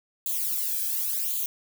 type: noise with flanger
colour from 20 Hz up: violet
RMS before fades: -28 dBFS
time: 0.26-1.46 s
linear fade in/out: 2 ms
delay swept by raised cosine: 0.27 to 1.25 ms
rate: 0.91 Hz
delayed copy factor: +0.9
effects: none